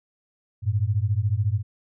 sine beating tone pair, 97 / 111 Hz, G2 / A2, -18 / +16 cents, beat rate 14 Hz, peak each -23 dBFS, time 0.62-1.63 s, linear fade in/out 50 ms, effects none

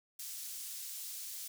pink high-pass noise, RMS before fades -44 dBFS, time 0.19-1.48 s, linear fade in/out 5 ms, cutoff 6100 Hz, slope 12 dB/octave, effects none

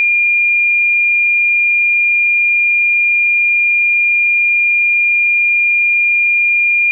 sine tone, 2409 Hz, D7, 43 cents sharp, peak -9 dBFS, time 0-6.91 s, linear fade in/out 0 ms, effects none

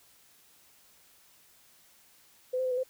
sine tone with pitch steps, 507 / 517 / 511 / 497.1 / 517 Hz, B4 / C5 / C5 / B4 / C5, +45 / -21 / -41 / +11 / -21 cents, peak -27 dBFS, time 2.53-2.835 s, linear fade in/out 10 ms, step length 61 ms, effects white hiss -61 dBFS RMS until 2.89 s

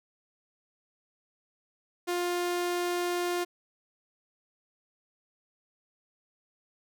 sawtooth tone, 352.5 Hz, F4, 16 cents sharp, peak -24 dBFS, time 2.07-3.45 s, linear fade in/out 20 ms, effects none

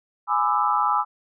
sine tone cluster, 834 / 998 / 1193 / 1316 Hz, G#5 / B5 / D6 / E6, +7 / +18 / +27 / -3 cents, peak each -24 dBFS, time 0.27-1.05 s, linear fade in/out 50 ms, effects none

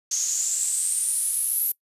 white noise with band-pass filter sweep, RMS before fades -25 dBFS, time 0.11-1.72 s, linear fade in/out 5 ms, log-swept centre 6300 to 12000 Hz, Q 9.6, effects noise-tail reverb RT60 0.1 s tail -23 dB re dry + resampled to 32000 Hz

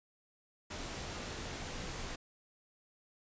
pink noise with comb filter, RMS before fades -42 dBFS, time 0.7-2.16 s, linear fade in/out 10 ms, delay 19 ms, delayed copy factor -0.5, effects resampled to 16000 Hz

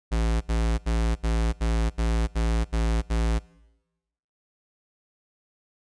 square tone bursts, 56.2 Hz, A1, 37 cents sharp, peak -22 dBFS, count 9, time 0.11-3.394 s, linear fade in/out 20 ms, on 300 ms, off 73 ms, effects noise-tail reverb RT60 1.0 s tail -22 dB re dry + resampled to 22050 Hz

